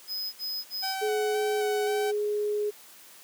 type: tone bursts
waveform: square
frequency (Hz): 5050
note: D#8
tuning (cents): +25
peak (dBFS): -31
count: 3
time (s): 0.07-0.96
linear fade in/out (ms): 50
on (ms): 260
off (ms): 55
type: tone with vibrato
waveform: sawtooth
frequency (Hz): 759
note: F#5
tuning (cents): +44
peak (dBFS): -27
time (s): 0.82-2.12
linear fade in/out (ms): 20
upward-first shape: square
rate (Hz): 1.9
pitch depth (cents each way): 20
type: tone with pitch glide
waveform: sine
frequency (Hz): 424.6 to 417.5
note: G#4 to G#4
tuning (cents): +38 to +9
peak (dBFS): -25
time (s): 1.01-2.71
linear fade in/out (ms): 20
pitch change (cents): -29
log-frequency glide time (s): 1.16-1.87
effects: white hiss -51 dBFS RMS until 3.23 s + high-pass 200 Hz 12 dB/octave